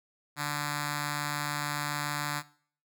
5% pulse tone with notch filter, 146.83 Hz, D3, in tune, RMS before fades -33 dBFS, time 0.36-2.43 s, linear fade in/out 50 ms, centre 460 Hz, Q 0.63, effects noise-tail reverb RT60 0.5 s tail -19 dB re dry

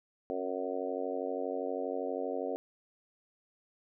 harmonic tone with a mistuned harmonic, 92.5 Hz, F#2, in tune, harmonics 3 / 4 / 5 / 6 / 7 / 8, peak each -40 / -41 / -37 / -39 / -41 / -43 dBFS, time 0.3-2.56 s, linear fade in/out 0 ms, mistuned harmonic 3, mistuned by -27 cents, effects none

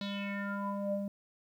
square tone with low-pass filter sweep, 200.5 Hz, G3, 39 cents sharp, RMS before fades -36 dBFS, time 0.01-1.08 s, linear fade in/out 2 ms, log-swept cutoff 4100 to 430 Hz, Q 5.8, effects 11-bit

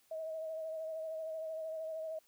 sine tone with vibrato, 638 Hz, D#5, 43 cents sharp, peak -38 dBFS, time 0.11-2.19 s, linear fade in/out 5 ms, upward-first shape sine, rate 13 Hz, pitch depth 28 cents each way, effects white hiss -70 dBFS RMS until 2.27 s

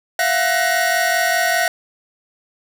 45% pulse tone cluster, 672 / 717 / 1499 / 1879 Hz, E5 / F5 / F#6 / A#6, +33 / +45 / +22 / +13 cents, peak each -21 dBFS, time 0.19-1.68 s, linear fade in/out 2 ms, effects none

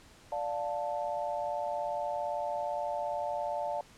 sine chord, D minor, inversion none, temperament just, 587.3 / 704.8 / 881 Hz, D5 / F5 / A5, 0 / +16 / +2 cents, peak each -35 / -36 / -36 dBFS, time 0.32-3.81 s, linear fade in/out 2 ms, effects pink hiss -57 dBFS RMS until 3.97 s + low-pass 9000 Hz 12 dB/octave

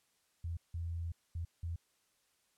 sine tone bursts at uneven times, 84.2 Hz, E2, 37 cents sharp, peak -36 dBFS, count 4, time 0.44-0.57 / 0.74-1.12 / 1.35-1.45 / 1.63-1.76 s, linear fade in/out 5 ms, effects white hiss -75 dBFS RMS until 2.57 s + low-pass 11000 Hz 12 dB/octave

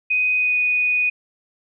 sine tone with pitch glide, 2500 to 2480 Hz, D#7 to D#7, +8 to -6 cents, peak -16 dBFS, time 0.1-1.1 s, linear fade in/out 10 ms, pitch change -14 cents, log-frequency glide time 0.37-0.56 s, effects none

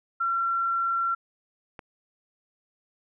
sine tone, 1362 Hz, F6, 44 cents flat, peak -23 dBFS, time 0.2-1.15 s, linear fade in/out 10 ms
click, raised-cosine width 0.5 ms, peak -25 dBFS, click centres 1.792 s
effects none

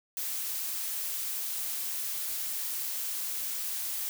blue noise, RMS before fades -34 dBFS, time 0.17-4.09 s, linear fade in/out 0 ms, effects none

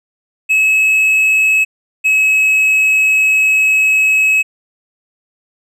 triangle tone pair in turn, 2578 / 2568 Hz, E7 / E7, -39 / -46 cents, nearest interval unison, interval 7 cents, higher first, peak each -7 dBFS, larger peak neither, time 0.49-1.65 / 2.04-4.43 s, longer second, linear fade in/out 20 ms, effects none

